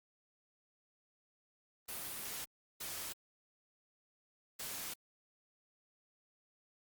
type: noise bursts at uneven times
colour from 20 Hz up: white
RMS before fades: -43 dBFS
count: 3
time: 1.88-2.45 / 2.8-3.13 / 4.59-4.94 s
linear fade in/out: 10 ms
effects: Opus 32 kbps